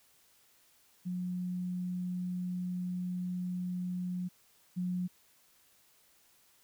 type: tone pair in turn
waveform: sine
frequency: 180.3 / 180.3 Hz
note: F#3 / F#3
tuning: -45 / -45 cents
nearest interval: unison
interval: 0 cents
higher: neither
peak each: -33 / -31 dBFS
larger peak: second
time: 1.05-4.29 / 4.76-5.08 s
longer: first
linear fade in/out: 20 ms
effects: white hiss -66 dBFS RMS until 6.63 s